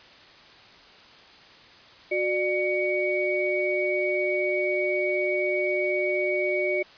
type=tone cluster; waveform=sine; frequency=367.2 / 598 / 2246 Hz; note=F#4 / D5 / C#7; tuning=-13 / +31 / +22 cents; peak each=-27 dBFS; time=2.11-6.83 s; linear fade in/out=10 ms; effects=white hiss -50 dBFS RMS until 6.97 s + resampled to 11025 Hz